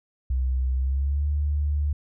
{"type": "tone with pitch glide", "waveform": "sine", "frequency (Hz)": [64.2, 73.32], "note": ["C2", "D2"], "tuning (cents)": [-32, -2], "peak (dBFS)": -21, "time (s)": [0.3, 1.93], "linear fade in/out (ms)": 5, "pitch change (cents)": 230, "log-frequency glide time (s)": [0.75, 1.26], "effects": []}